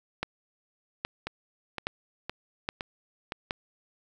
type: two click trains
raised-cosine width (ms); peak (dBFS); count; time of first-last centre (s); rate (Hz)
0.3; -13 / -17; 5 / 5; 0.23-3.509 / 1.27-3.321; 1.22 / 1.95
effects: 9-bit